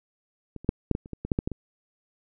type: clicks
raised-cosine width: 3 ms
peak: -24 / -29 / -7 / -7 / -15 / -30 / -21 / -19 / -9 / -11 / -14 / -20 dBFS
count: 12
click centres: 0.563 / 0.646 / 0.691 / 0.913 / 0.951 / 1.059 / 1.133 / 1.25 / 1.318 / 1.389 / 1.475 / 1.517 s
effects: none